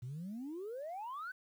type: exponential sweep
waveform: sine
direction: up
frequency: 116.54 to 1557 Hz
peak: -39 dBFS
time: 0.02-1.32 s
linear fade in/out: 10 ms
effects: tanh soft clip ceiling -38 dBFS + 11-bit